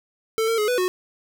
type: tone with pitch steps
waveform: square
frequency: 444.6 / 455.6 / 422.4 / 494.6 / 366 Hz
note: A4 / A#4 / G#4 / B4 / F#4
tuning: +18 / -40 / +29 / +3 / -19 cents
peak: -20 dBFS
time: 0.38-0.88 s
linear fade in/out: 0 ms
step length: 100 ms
effects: none